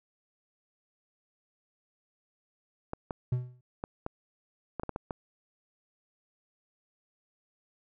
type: clicks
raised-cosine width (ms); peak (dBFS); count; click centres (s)
1; -20; 9; 2.934 / 3.108 / 3.839 / 4.064 / 4.797 / 4.834 / 4.893 / 4.961 / 5.108
type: tone with exponential decay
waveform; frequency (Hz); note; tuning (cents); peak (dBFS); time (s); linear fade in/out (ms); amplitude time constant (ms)
triangle; 124.5; B2; +14; -21; 3.32-3.61; 5; 62
effects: none